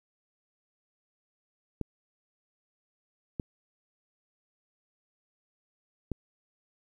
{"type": "clicks", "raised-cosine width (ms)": 3, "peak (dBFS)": -19, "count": 3, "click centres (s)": [1.813, 3.398, 6.117], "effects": ["10-bit"]}